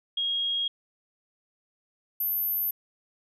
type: tone pair in turn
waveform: sine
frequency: 3273 / 13092 Hz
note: G#7 / G#9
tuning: -26 / -26 cents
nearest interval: 2 octaves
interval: 2400 cents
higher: second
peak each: -25 dBFS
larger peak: neither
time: 0.17-0.68 / 2.2-2.71 s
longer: neither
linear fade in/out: 5 ms
effects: none